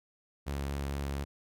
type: tone with vibrato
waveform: sawtooth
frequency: 70 Hz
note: C#2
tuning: 18 cents sharp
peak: -29 dBFS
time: 0.46-1.25 s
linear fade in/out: 20 ms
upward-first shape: triangle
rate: 4.3 Hz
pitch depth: 15 cents each way
effects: none